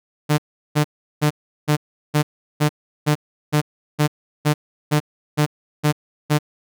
sawtooth tone bursts, 149.7 Hz, D3, 33 cents sharp, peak -10 dBFS, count 14, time 0.29-6.388 s, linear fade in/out 20 ms, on 92 ms, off 370 ms, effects none

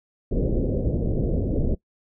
pink low-pass noise, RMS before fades -23 dBFS, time 0.31-1.75 s, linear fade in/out 10 ms, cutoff 550 Hz, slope 48 dB/octave, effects noise-tail reverb RT60 0.1 s tail -20 dB re dry

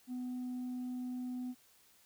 sine tone with tanh clipping, 250.2 Hz, B3, 23 cents sharp, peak -38 dBFS, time 0.07-1.55 s, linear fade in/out 50 ms, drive 1 dB, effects white hiss -66 dBFS RMS until 2.05 s

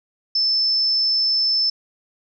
sine tone, 5274 Hz, E8, in tune, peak -16 dBFS, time 0.35-1.7 s, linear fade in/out 5 ms, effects none

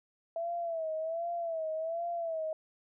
sine tone with vibrato, 659.3 Hz, E5, in tune, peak -32 dBFS, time 0.36-2.53 s, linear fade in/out 2 ms, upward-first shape sine, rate 1.3 Hz, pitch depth 78 cents each way, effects none

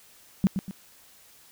sine tone with echo, 191.6 Hz, G3, 39 cents flat, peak -16 dBFS, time 0.44-0.47 s, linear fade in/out 0 ms, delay 120 ms, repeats 2, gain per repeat -8 dB, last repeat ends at 0.71 s, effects white hiss -55 dBFS RMS until 1.51 s

